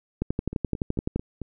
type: two click trains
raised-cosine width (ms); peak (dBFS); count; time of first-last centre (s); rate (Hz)
3; -20 / -12; 5 / 12; 0.53-1.417 / 0.22-1.16; 4.51 / 11.7
effects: none